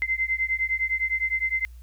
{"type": "beating tone pair", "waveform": "sine", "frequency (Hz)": [2068, 2077.8], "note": ["C7", "C7"], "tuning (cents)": [-21, -13], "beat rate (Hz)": 9.8, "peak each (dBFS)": -26, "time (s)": [0.02, 1.65], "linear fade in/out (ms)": 0, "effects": ["added 60 Hz sine -41 dBFS peak until 1.82 s", "white hiss -63 dBFS RMS until 1.82 s"]}